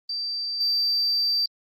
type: tone with level steps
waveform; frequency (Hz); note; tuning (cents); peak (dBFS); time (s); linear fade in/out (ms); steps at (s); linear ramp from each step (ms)
sine; 4670; D8; -11; -26 / -19; 0.09-1.46; 5; 0.6; 10
effects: tanh soft clip ceiling -17 dBFS + Opus 24 kbps